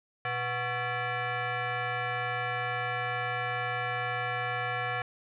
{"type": "tone with frequency modulation", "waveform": "sine", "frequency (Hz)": 493.9, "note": "B4", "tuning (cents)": 0, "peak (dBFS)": -29, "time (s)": [0.25, 5.02], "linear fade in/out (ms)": 2, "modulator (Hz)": 615, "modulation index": 3.1, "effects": []}